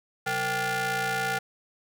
sawtooth ring-modulated tone, 322.5 Hz, E4, 38 cents flat, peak -19 dBFS, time 0.26-1.39 s, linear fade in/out 10 ms, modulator 1100 Hz, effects none

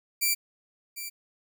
5% pulse tone with echo, 2342 Hz, D7, 5 cents flat, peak -13 dBFS, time 0.21-0.35 s, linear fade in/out 20 ms, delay 750 ms, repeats 1, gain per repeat -12 dB, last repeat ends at 1.1 s, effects none

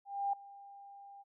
sine tone with ADSR envelope, 799 Hz, G5, 33 cents sharp, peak -29 dBFS, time 0.05-1.24 s, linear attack 280 ms, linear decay 5 ms, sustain -21 dB, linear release 31 ms, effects none

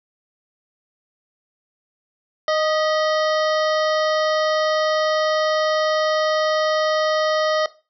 harmonic tone with a mistuned harmonic, 620 Hz, D#5, 6 cents flat, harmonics 1 / 2 / 3 / 5 / 6 / 7 / 8 / 9, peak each -18 / -24 / -28 / -32 / -34 / -35 / -36 / -37 dBFS, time 2.48-7.66 s, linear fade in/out 2 ms, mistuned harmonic 3, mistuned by +64 cents, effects noise-tail reverb RT60 0.3 s tail -17 dB re dry

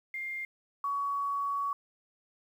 sine tone pair in turn, 2111 / 1125.1 Hz, C7 / C#6, +15 / +25 cents, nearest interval major seventh, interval 1090 cents, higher first, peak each -34 / -29 dBFS, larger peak second, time 0.14-0.45 / 0.84-1.73 s, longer second, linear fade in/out 2 ms, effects 10-bit

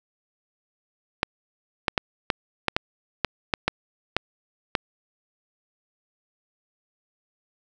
clicks, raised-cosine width 0.3 ms, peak -4 dBFS, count 11, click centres 1.231 / 1.882 / 1.978 / 2.302 / 2.683 / 2.765 / 3.247 / 3.538 / 3.68 / 4.166 / 4.752 s, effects none

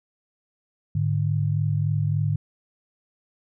sine tone pair together, 105.01 / 148.5 Hz, G#2 / D3, +20 / +20 cents, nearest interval tritone, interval 600 cents, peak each -23 dBFS, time 0.95-2.36 s, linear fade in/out 5 ms, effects none

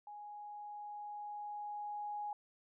sine tone with level ramp, 830.6 Hz, G#5, in tune, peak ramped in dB -47 to -38 dBFS, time 0.07-2.33 s, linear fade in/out 2 ms, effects none

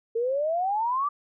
sine exponential sweep, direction up, 448 to 1190 Hz, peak -23 dBFS, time 0.15-1.09 s, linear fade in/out 10 ms, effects none

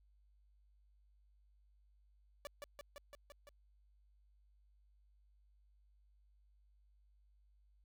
sawtooth tone with echo, 578 Hz, D5, 28 cents flat, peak -40 dBFS, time 2.45-2.47 s, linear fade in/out 0 ms, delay 170 ms, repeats 6, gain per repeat -2 dB, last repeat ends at 3.49 s, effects added 50 Hz sine -67 dBFS peak until 7.84 s

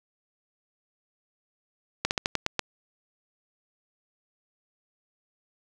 slowing click train, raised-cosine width 0.2 ms, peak -7 dBFS, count 7, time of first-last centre 2.05-2.593 s, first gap 59 ms, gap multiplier 1.17, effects none

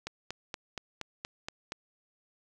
click train, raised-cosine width 0.2 ms, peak -19 dBFS, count 8, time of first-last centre 0.07-1.721 s, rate 4.24 Hz, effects none

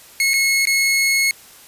sawtooth tone with dropouts, 2177 Hz, C#7, 32 cents flat, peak -11 dBFS, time 0.2-1.31 s, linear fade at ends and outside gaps 1 ms, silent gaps 0.335-0.339 / 0.654-0.671 s, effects white hiss -44 dBFS RMS until 1.67 s + resampled to 32000 Hz

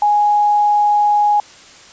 sine tone, 830.6 Hz, G#5, in tune, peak -10 dBFS, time 0.02-1.4 s, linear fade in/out 2 ms, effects white hiss -41 dBFS RMS until 1.92 s + resampled to 16000 Hz

